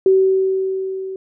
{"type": "tone with level ramp", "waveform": "sine", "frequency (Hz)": 381.1, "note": "G4", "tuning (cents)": -49, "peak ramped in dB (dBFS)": [-8, -25], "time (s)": [0.06, 1.16], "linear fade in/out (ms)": 2, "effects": []}